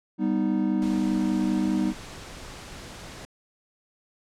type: chord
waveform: triangle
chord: G augmented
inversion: none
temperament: equal with one note detuned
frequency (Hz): 196 / 246.1 / 311.1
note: G3 / B3 / D#4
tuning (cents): 0 / -6 / 0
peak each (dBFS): -24 / -25 / -24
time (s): 0.18-1.94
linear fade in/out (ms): 50
type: noise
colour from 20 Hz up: pink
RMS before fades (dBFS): -41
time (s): 0.82-3.25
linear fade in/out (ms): 0
effects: low-pass 8000 Hz 12 dB/octave